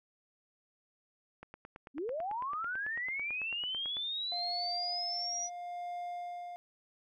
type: click train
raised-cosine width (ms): 0.5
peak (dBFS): -32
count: 24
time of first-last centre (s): 1.43-3.969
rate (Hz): 9.06
type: linear sweep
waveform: sine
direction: up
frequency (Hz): 246.9 to 5890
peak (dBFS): -34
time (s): 1.94-5.5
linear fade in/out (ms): 50
type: tone with tremolo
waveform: triangle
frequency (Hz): 705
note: F5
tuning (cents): +16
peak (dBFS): -35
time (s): 4.32-6.56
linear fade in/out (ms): 0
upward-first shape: sine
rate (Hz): 0.75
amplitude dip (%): 45
effects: none